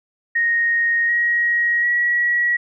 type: tone with pitch steps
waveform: sine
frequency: 1864.7 / 1892.9 / 1921.6 Hz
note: A#6 / A#6 / B6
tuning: 0 / +26 / -48 cents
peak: -15 dBFS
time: 0.35-2.57 s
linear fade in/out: 10 ms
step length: 740 ms
effects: none